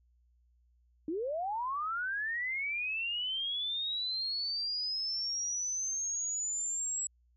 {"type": "linear sweep", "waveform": "sine", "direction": "up", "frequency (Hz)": [293.7, 7750], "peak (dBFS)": -32, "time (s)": [1.08, 7.07], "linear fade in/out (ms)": 2, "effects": ["added 60 Hz sine -65 dBFS peak until 7.36 s"]}